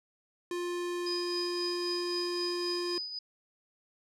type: tone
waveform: square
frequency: 351.6 Hz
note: F4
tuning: 12 cents sharp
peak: -33 dBFS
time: 0.51-2.98 s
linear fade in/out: 2 ms
type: tone with tremolo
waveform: sine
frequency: 4978 Hz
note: D#8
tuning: in tune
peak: -32 dBFS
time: 1.06-3.19 s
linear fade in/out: 5 ms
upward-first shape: triangle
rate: 3.8 Hz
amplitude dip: 60%
effects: low-pass 10000 Hz 12 dB/octave